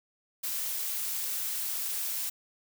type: noise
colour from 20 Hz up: blue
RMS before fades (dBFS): -33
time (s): 0.43-2.3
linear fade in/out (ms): 10
effects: none